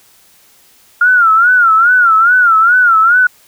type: tone with vibrato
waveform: sine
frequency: 1396.9 Hz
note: F6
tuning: in tune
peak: -5 dBFS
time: 1.01-3.27 s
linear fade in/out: 5 ms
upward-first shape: sine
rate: 2.4 Hz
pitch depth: 130 cents each way
effects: white hiss -47 dBFS RMS until 3.47 s